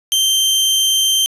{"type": "tone", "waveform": "sawtooth", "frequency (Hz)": 3136, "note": "G7", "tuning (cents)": 0, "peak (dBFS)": -9, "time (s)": [0.12, 1.26], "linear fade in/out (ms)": 0, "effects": ["resampled to 32000 Hz", "8-bit"]}